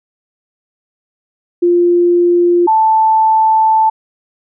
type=tone pair in turn; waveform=sine; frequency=349.2 / 879.9 Hz; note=F4 / A5; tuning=0 / 0 cents; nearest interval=octave + major third; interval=1600 cents; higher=second; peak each=-7 dBFS; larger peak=neither; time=1.62-2.67 / 2.67-3.9 s; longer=second; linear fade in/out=10 ms; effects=none